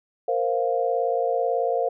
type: chord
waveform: sine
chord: Bb suspended second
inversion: none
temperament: just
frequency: 466.2 / 524.4 / 699.2 Hz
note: Bb4 / C5 / F5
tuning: 0 / +4 / +2 cents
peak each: -25 dBFS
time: 0.28-1.89 s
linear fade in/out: 5 ms
effects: none